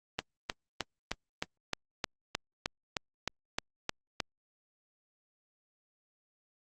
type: click train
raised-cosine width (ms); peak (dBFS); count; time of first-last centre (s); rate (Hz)
0.2; -13; 14; 0.19-4.202; 3.24
effects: Opus 32 kbps